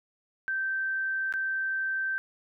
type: tone with dropouts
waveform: sine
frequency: 1557 Hz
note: G6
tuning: 12 cents flat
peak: -27 dBFS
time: 0.48-2.18 s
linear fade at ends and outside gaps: 0 ms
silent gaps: 1.325-1.338 s
effects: none